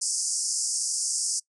white band-pass noise, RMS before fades -28 dBFS, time 0.01-1.4 s, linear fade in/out 10 ms, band 4900 to 9700 Hz, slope 96 dB/octave, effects noise-tail reverb RT60 0.1 s tail -22 dB re dry

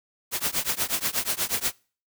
white noise with tremolo, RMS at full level -23 dBFS, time 0.31-1.73 s, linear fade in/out 50 ms, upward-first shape triangle, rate 8.3 Hz, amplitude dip 100%, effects noise-tail reverb RT60 0.4 s tail -25 dB re dry

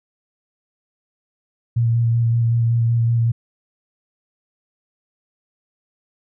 sine tone with vibrato, 116.54 Hz, A#2, in tune, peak -14 dBFS, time 1.76-3.32 s, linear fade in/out 10 ms, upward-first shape square, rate 5.3 Hz, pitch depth 14 cents each way, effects none

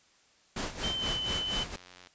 pink noise with tremolo, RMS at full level -33 dBFS, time 0.56-1.76 s, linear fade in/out 5 ms, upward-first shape sine, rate 4.2 Hz, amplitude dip 75%
sine tone with pitch glide, 3101 to 3035 Hz, G7 to F#7, -19 to +43 cents, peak -31 dBFS, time 0.83-1.64 s, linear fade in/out 10 ms, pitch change -38 cents, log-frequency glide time 0.94-1.07 s
click train, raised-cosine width 0.2 ms, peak -33 dBFS, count 57, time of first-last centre 1.45-2.072 s, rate 90.1 Hz
effects white hiss -64 dBFS RMS until 2.14 s + resampled to 16000 Hz

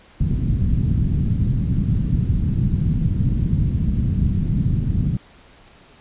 white low-pass noise, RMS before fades -19 dBFS, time 0.2-5.17 s, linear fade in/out 5 ms, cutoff 180 Hz, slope 24 dB/octave, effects pink hiss -49 dBFS RMS until 6 s + resampled to 8000 Hz

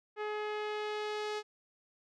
sawtooth tone with low-pass filter sweep, 422.7 Hz, G#4, 31 cents sharp, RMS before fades -37 dBFS, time 0.16-1.43 s, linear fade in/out 50 ms, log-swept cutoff 2100 to 5300 Hz, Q 1.1, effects none

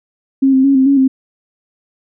sine tone with pitch steps, 269.6 / 263.5 / 275.7 / 263.4 / 278.1 / 264.2 Hz, C#4 / C4 / C#4 / C4 / C#4 / C4, -48 / +12 / -9 / +12 / +6 / +17 cents, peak -7 dBFS, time 0.42-1.08 s, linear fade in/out 10 ms, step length 110 ms, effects none

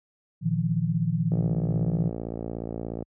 sine chord, Bb suspended fourth, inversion none, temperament equal with one note detuned, 116.54 / 155.56 / 171.81 Hz, Bb2 / Eb3 / F3, 0 / 0 / -28 cents, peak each -29 / -26 / -26 dBFS, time 0.41-2.11 s, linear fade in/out 50 ms
click train, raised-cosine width 2 ms, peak -19 dBFS, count 98, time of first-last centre 1.32-3.025 s, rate 56.9 Hz
effects high-pass 60 Hz 12 dB/octave

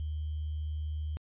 sine tone with sample-and-hold, 76.3 Hz, D#2, 33 cents flat, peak -32 dBFS, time 0-1.17 s, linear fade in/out 0 ms, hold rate 3150 Hz, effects resampled to 8000 Hz

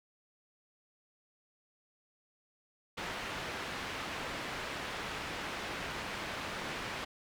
white low-pass noise, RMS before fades -40 dBFS, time 2.97-7.05 s, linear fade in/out 10 ms, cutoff 2400 Hz, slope 12 dB/octave, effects none

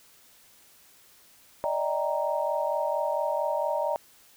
sine chord, Eb major seventh, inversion third, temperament equal with one note detuned, 587.3 / 631.7 / 784 / 932.3 Hz, D5 / Eb5 / G5 / Bb5, 0 / +26 / 0 / 0 cents, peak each -29 / -30 / -35 / -30 dBFS, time 1.64-3.96 s, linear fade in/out 0 ms, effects white hiss -57 dBFS RMS until 4.36 s

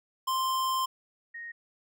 square / sine tone pair in turn, 1046.5 / 1864.7 Hz, C6 / A#6, 0 / 0 cents, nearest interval minor seventh, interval 1000 cents, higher second, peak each -27 / -38 dBFS, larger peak first, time 0.27-0.86 / 1.34-1.52 s, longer first, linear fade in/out 10 ms, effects none

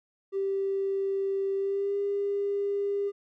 triangle tone with pitch glide, 390.9 to 402.1 Hz, G4 to G4, -5 to +44 cents, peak -22 dBFS, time 0.32-3.12 s, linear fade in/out 50 ms, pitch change +49 cents, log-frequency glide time 1.56-1.97 s, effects tanh soft clip ceiling -24 dBFS

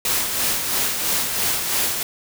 white noise with tremolo, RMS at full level -20 dBFS, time 0.05-2.03 s, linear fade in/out 2 ms, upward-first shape sine, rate 3 Hz, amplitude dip 45%, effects none

